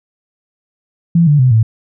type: tone with pitch steps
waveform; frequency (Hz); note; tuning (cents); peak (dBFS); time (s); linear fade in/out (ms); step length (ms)
sine; 168.8 / 146.95 / 127.93 / 111.37; E3 / D3 / C3 / A2; +41 / +1 / -39 / +21; -6; 1.15-1.63; 5; 120
effects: none